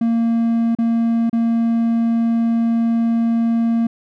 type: tone with dropouts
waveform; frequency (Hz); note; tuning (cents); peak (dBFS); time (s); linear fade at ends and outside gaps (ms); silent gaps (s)
triangle; 230.4; A#3; -20; -12; 0.01-3.87; 5; 0.751-0.786 / 1.297-1.329
effects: none